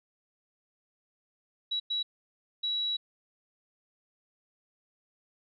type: tone bursts at uneven times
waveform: sine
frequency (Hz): 3900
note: B7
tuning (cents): -23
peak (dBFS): -28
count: 3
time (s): 1.71-1.8 / 1.9-2.03 / 2.63-2.97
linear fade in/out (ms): 10
effects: none